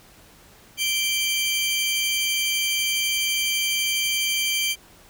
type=tone pair together; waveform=sawtooth; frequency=2349 / 3136 Hz; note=D7 / G7; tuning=0 / 0 cents; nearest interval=perfect fourth; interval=500 cents; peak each=-21 / -21 dBFS; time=0.77-4.76 s; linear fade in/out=50 ms; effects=pink hiss -51 dBFS RMS until 5.09 s